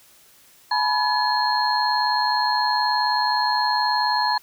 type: tone cluster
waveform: sine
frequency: 847 / 986 / 1703 / 4249 Hz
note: G#5 / B5 / G#6 / C8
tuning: +34 / -3 / +43 / +26 cents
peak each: -23 / -22 / -27 / -25 dBFS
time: 0.71-4.38 s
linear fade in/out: 5 ms
effects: white hiss -53 dBFS RMS until 4.42 s